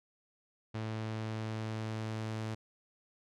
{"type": "tone with low-pass filter sweep", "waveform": "sawtooth", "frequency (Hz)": 110, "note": "A2", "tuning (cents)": 0, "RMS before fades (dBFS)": -38, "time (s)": [0.74, 2.55], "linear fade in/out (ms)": 10, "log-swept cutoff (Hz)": [4600, 7200], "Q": 0.73, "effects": []}